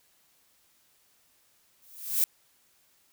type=noise with exponential growth; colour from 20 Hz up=violet; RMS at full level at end=-21 dBFS; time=1.82-2.24 s; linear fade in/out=1 ms; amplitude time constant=91 ms; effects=white hiss -66 dBFS RMS until 3.12 s

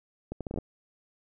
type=accelerating click train; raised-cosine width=2 ms; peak=-21 dBFS; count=8; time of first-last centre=0.32-0.586 s; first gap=87 ms; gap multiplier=0.7; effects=none

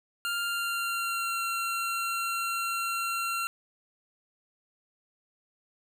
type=tone with pitch glide; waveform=25% pulse; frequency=1396.9 to 1366.6 Hz; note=F6 to F6; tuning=0 to -38 cents; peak=-25 dBFS; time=0.25-3.47 s; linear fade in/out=0 ms; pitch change=-38 cents; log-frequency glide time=0.42-1.41 s; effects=11-bit

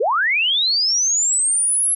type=linear sweep; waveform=sine; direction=up; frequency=381.2 to 11175 Hz; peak=-15 dBFS; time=0-1.95 s; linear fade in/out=10 ms; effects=none

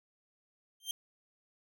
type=tone with exponential growth; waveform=sawtooth; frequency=3159 Hz; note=G7; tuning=13 cents sharp; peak=-28 dBFS; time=0.8-0.91 s; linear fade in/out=2 ms; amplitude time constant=23 ms; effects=none

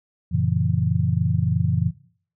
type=chord; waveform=sine; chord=F# dominant seventh; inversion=none; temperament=just; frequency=92.5 / 115.62 / 138.75 / 166.5 Hz; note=F#2 / A#2 / C#3 / E3; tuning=0 / -14 / +2 / +18 cents; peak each=-24 dBFS; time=0.31-1.91 s; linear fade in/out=20 ms; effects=noise-tail reverb RT60 0.5 s tail -17 dB re dry

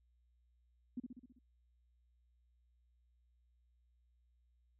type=tone with echo; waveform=sine; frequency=246.9 Hz; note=B3; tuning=in tune; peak=-38 dBFS; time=0.97-1 s; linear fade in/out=5 ms; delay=65 ms; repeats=6; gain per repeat=-4 dB; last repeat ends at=1.39 s; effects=added 60 Hz sine -70 dBFS peak until 4.79 s

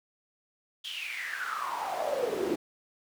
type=noise with high-pass filter sweep; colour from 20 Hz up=brown; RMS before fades=-33 dBFS; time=0.84-2.56 s; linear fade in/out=10 ms; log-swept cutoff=3300 to 320 Hz; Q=8.2; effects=none

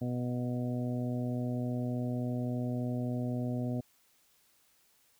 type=harmonic tone with a mistuned harmonic; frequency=123.47 Hz; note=B2; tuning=in tune; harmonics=1 / 2 / 3 / 4 / 5 / 6; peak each=-34 / -34 / -46 / -45 / -43 / -50 dBFS; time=0.01-3.81 s; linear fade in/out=10 ms; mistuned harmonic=6; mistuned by=-19 cents; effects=white hiss -68 dBFS RMS until 5.19 s

